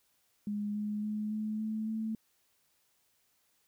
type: tone with pitch steps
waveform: sine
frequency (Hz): 206.9 / 209.5 / 212.2 / 214.9 / 217.7 / 220.5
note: G#3 / G#3 / G#3 / A3 / A3 / A3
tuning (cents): -6 / +15 / +38 / -41 / -18 / +4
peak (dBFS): -32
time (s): 0.47-2.15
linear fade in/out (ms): 2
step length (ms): 280
effects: white hiss -73 dBFS RMS until 3.67 s